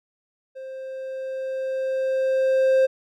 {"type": "tone with level ramp", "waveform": "triangle", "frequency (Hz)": 527, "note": "C5", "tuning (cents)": 12, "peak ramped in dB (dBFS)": [-32, -12], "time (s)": [0.55, 2.87], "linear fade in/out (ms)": 20, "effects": []}